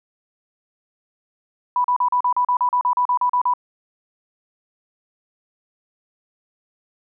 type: tone bursts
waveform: sine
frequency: 987.8 Hz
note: B5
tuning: in tune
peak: -15 dBFS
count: 15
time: 1.76-3.537 s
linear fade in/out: 2 ms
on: 83 ms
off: 38 ms
effects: none